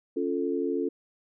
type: chord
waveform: sine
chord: Db augmented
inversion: none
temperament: equal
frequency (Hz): 277.2 / 349.2 / 440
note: Db4 / F4 / A4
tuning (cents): 0 / 0 / 0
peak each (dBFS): -30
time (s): 0.16-0.89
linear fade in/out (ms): 10
effects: none